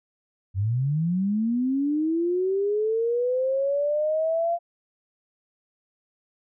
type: linear sweep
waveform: sine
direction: up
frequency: 90.7 to 692 Hz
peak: -21 dBFS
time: 0.54-4.59 s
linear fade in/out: 50 ms
effects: none